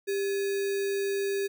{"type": "tone with sample-and-hold", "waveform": "sine", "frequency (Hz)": 396.2, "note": "G4", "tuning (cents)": 18, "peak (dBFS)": -26, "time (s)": [0.07, 1.48], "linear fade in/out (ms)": 20, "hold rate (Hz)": 2100, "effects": []}